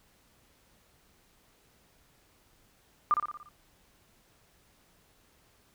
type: tone with echo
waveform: sine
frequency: 1200 Hz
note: D6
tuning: 37 cents sharp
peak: -20 dBFS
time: 3.11-3.14 s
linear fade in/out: 0 ms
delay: 58 ms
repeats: 6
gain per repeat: -5 dB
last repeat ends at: 3.488 s
effects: pink hiss -65 dBFS RMS until 5.74 s